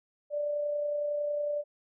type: tone with amplitude modulation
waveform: sine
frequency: 587.3 Hz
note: D5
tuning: in tune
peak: -27 dBFS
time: 0.3-1.64 s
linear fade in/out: 50 ms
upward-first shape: sine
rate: 30.9 Hz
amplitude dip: 30%
effects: none